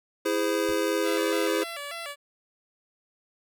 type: chord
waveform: square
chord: E augmented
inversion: none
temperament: just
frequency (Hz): 329.6 / 412 / 515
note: E4 / G#4 / B#4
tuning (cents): 0 / -14 / -28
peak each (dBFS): -29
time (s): 0.25-1.64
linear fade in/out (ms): 10
type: noise with exponential decay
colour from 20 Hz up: brown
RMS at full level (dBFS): -38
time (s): 0.69-0.81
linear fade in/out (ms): 0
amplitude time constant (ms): 24
type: tone with vibrato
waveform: 10% pulse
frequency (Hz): 622.3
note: D#5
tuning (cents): 0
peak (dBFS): -26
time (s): 1.03-2.16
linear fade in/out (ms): 50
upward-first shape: square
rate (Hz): 3.4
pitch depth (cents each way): 140
effects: none